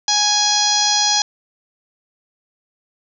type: harmonic tone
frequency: 831 Hz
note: G#5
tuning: 1 cent sharp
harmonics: 1 / 2 / 3 / 4 / 5 / 6 / 7 / 8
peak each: -21 / -28 / -32 / -22 / -21 / -20 / -20 / -25 dBFS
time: 0.08-1.22 s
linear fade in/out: 2 ms
effects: none